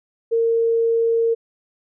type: tone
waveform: sine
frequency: 458.9 Hz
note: A#4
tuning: 27 cents flat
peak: -15 dBFS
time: 0.31-1.35 s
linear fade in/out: 20 ms
effects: none